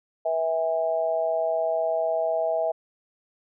sine tone with amplitude modulation, 650 Hz, E5, 24 cents flat, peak -18 dBFS, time 0.25-2.72 s, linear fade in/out 10 ms, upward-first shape sine, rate 164 Hz, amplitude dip 85%, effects none

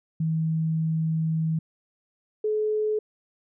sine tone pair in turn, 160.3 / 427.9 Hz, E3 / A4, -48 / -48 cents, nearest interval octave + perfect fourth, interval 1700 cents, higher second, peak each -22 dBFS, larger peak neither, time 0.2-1.59 / 2.44-2.99 s, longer first, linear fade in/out 5 ms, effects none

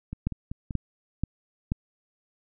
two click trains, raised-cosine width 5 ms, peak -13 / -21 dBFS, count 4 / 4, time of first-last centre 0.27-1.719 / 0.13-0.708 s, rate 2.07 / 5.19 Hz, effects none

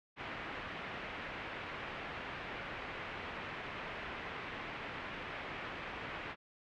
white low-pass noise, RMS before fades -44 dBFS, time 0.16-6.36 s, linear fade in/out 50 ms, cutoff 2500 Hz, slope 24 dB/octave, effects none

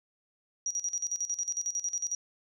sine tone with tremolo, 5760 Hz, F#8, 47 cents flat, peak -28 dBFS, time 0.66-2.15 s, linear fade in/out 2 ms, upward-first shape square, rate 11 Hz, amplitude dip 80%, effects none

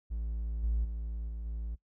triangle tone with level steps, 56 Hz, A1, 31 cents sharp, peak -30 / -24 / -32 / -34 / -32 dBFS, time 0.1-1.76 s, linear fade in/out 20 ms, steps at 0.63 / 0.84 / 1.28 / 1.45 s, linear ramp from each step 10 ms, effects noise-tail reverb RT60 0.1 s tail -21 dB re dry + tanh soft clip ceiling -22 dBFS

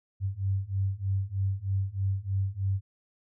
sine beating tone pair, 95.5 / 98.7 Hz, G2 / G2, -45 / +12 cents, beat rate 3.2 Hz, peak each -30 / -29 dBFS, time 0.2-2.81 s, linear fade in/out 50 ms, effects none

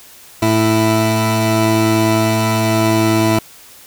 20% pulse tone pair together, 110.34 / 330.2 Hz, A2 / E4, +5 / +3 cents, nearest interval octave + perfect fifth, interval 1898 cents, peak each -10 dBFS, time 0.42-3.39 s, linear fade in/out 5 ms, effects white hiss -41 dBFS RMS until 3.86 s

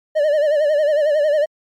triangle tone with vibrato, 598 Hz, D5, 31 cents sharp, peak -11 dBFS, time 0.15-1.46 s, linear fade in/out 20 ms, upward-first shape sine, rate 11 Hz, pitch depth 83 cents each way, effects MP3 96 kbps

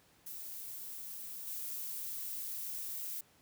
violet noise with level steps, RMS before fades -45 / -41 dBFS, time 0.26-3.21 s, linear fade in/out 5 ms, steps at 1.47 s, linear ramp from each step 2 ms, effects pink hiss -66 dBFS RMS until 3.41 s + high-pass 80 Hz 12 dB/octave

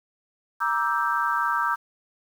sine chord, E half-diminished seventh, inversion second, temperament equal with one note detuned, 944.8 / 1174.7 / 1318.5 / 1568 Hz, Bb5 / D6 / E6 / G6, +23 / 0 / 0 / 0 cents, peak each -27 dBFS, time 0.6-1.76 s, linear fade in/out 20 ms, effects 8-bit

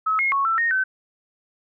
sine tone with pitch steps, 1287 / 2155 / 1105 / 1334 / 1854 / 1530 Hz, E6 / C#7 / C#6 / E6 / A#6 / G6, -42 / -49 / -6 / +20 / -10 / -42 cents, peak -18 dBFS, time 0.06-0.84 s, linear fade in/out 10 ms, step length 130 ms, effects none

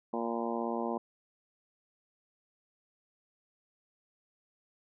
harmonic tone with a mistuned harmonic, 116.6 Hz, A#2, 1 cent sharp, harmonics 2 / 3 / 4 / 5 / 6 / 7 / 8 / 9, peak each -36 / -38 / -39 / -40 / -41 / -41 / -42 / -43 dBFS, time 0.13-0.98 s, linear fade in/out 5 ms, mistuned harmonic 9, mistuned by -46 cents, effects none

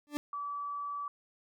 40% pulse tone with exponential growth, 293.7 Hz, D4, in tune, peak -28 dBFS, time 0.07-0.17 s, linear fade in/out 0 ms, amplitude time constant 21 ms
sine tone, 1151 Hz, D6, 35 cents flat, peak -35 dBFS, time 0.33-1.08 s, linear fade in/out 2 ms
effects none

